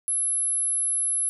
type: tone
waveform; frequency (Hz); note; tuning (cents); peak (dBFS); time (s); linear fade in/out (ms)
sine; 11000; F9; -27; -22; 0.08-1.29; 0
effects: none